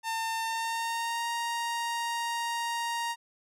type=tone with pitch glide; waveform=sawtooth; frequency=900 to 935 Hz; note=A5 to A#5; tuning=+39 to +5 cents; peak=-26 dBFS; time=0.03-3.16 s; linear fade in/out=50 ms; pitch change=+66 cents; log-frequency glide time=0.38-1.27 s; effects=low-pass 12000 Hz 12 dB/octave